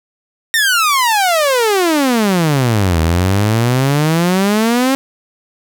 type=exponential two-way sweep; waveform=sawtooth; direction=down then up; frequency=1864.7 to 79.1 to 273.2 Hz; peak=-7 dBFS; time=0.54-4.95 s; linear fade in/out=0 ms; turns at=3 s; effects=none